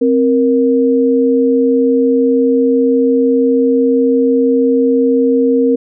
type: tone pair together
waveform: sine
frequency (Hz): 263.3 / 469.1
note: C4 / A#4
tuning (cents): +11 / +11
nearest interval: minor seventh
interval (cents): 1000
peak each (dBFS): -11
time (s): 0.01-5.76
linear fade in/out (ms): 10
effects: none